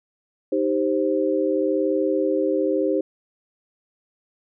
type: chord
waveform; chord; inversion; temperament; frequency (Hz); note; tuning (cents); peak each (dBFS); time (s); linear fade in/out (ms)
sine; C minor; first; equal with one note detuned; 311.1 / 392 / 525.4; Eb4 / G4 / C5; 0 / 0 / +7; -23; 0.52-3.01; 5
effects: none